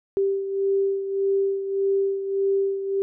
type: beating tone pair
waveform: sine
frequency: 392 / 393.7 Hz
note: G4 / G4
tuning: 0 / +8 cents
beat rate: 1.7 Hz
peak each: -21 / -28 dBFS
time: 0.17-3.02 s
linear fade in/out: 0 ms
effects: none